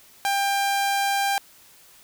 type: tone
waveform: sawtooth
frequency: 795 Hz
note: G5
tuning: 24 cents sharp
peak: -17 dBFS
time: 0.25-1.38 s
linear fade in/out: 0 ms
effects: white hiss -52 dBFS RMS until 2.03 s